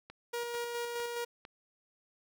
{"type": "click train", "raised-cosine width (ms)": 0.3, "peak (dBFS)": -31, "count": 4, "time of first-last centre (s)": [0.1, 1.451], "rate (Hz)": 2.22}
{"type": "tone with tremolo", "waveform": "sawtooth", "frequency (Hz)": 475.1, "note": "A#4", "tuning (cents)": 33, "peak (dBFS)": -30, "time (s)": [0.33, 1.25], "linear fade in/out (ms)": 10, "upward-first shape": "square", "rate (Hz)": 4.8, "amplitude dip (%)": 30}
{"effects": []}